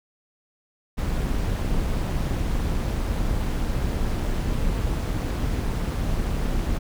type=noise with amplitude modulation; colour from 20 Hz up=brown; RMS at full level=-22 dBFS; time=0.97-6.79 s; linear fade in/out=20 ms; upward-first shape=sine; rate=201 Hz; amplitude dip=50%; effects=none

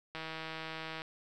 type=click train; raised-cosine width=0.3 ms; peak=-25 dBFS; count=140; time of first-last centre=0.15-1.019 s; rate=160 Hz; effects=none

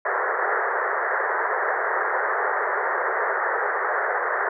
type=band-pass noise; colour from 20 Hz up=white; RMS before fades=-24 dBFS; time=0.05-4.49 s; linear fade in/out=5 ms; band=380 to 1900 Hz; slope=96 dB/octave; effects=none

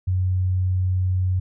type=tone; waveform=sine; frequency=92.3 Hz; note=F#2; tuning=4 cents flat; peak=-18 dBFS; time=0.07-1.4 s; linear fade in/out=10 ms; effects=none

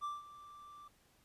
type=tone with ADSR envelope; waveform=triangle; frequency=1174.7 Hz; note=D6; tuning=in tune; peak=-34 dBFS; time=0.01-0.88 s; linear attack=32 ms; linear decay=180 ms; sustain=-16 dB; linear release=4 ms; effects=pink hiss -70 dBFS RMS until 1.24 s + resampled to 32000 Hz

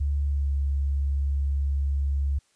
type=tone with pitch glide; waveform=sine; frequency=71.3 to 69.75 Hz; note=C#2 to C#2; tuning=+49 to +11 cents; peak=-22 dBFS; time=0-2.39 s; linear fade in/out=10 ms; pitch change=-38 cents; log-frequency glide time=0.24-0.51 s; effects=white hiss -66 dBFS RMS until 2.55 s + resampled to 22050 Hz

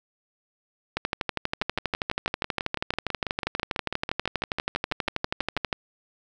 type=two click trains; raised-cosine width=0.3 ms; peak=-12 / -9 dBFS; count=25 / 60; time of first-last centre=1.62-5.574 / 0.97-5.728 s; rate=6.07 / 12.4 Hz; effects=none

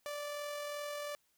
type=tone with amplitude modulation; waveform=sawtooth; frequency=585 Hz; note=D5; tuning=7 cents flat; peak=-34 dBFS; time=0.06-1.15 s; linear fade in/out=0 ms; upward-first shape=sine; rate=42.7 Hz; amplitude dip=25%; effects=white hiss -75 dBFS RMS until 1.37 s

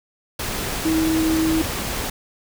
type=tone in noise; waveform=sine; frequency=320 Hz; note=D#4; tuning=49 cents sharp; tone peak=-17 dBFS; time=0.85-1.62 s; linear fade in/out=5 ms; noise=pink; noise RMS=-26 dBFS; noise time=0.39-2.1 s; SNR=+6 dB; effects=none

